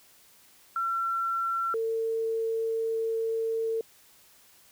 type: tone pair in turn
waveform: sine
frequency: 1355 / 450.7 Hz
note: E6 / A4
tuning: +47 / +42 cents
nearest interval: octave + perfect fifth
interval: 1905 cents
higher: first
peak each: -26 dBFS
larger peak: neither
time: 0.76-1.74 / 1.74-3.81 s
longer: second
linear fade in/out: 2 ms
effects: white hiss -58 dBFS RMS until 4.71 s